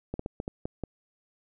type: clicks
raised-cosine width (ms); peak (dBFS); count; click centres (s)
2; -19; 7; 0.14 / 0.194 / 0.261 / 0.401 / 0.479 / 0.655 / 0.837
effects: none